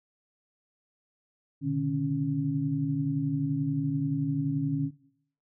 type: tone cluster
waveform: sine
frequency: 120.5 / 138.4 / 149.9 / 276.2 Hz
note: B2 / C#3 / D3 / C#4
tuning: -42 / -2 / +36 / -6 cents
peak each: -38 / -37 / -29 / -29 dBFS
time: 1.61-4.91 s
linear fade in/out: 50 ms
effects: noise-tail reverb RT60 0.6 s tail -17 dB re dry